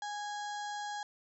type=harmonic tone; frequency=827 Hz; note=G#5; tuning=8 cents flat; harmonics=1 / 2 / 4 / 5 / 6 / 7 / 8 / 9; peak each=-38 / -44 / -50 / -52 / -55 / -57 / -53 / -57 dBFS; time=0.02-1.03 s; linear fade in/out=2 ms; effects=none